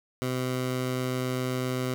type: tone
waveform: 15% pulse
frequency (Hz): 127.7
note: C3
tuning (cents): -42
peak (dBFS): -21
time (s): 0.22-1.94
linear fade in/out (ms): 0
effects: none